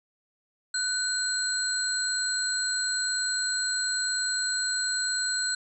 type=tone cluster; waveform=sine; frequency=1491 / 4162 / 7850 Hz; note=F#6 / C8 / B8; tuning=+13 / -10 / -11 cents; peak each=-30 dBFS; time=0.74-5.55 s; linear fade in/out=5 ms; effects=none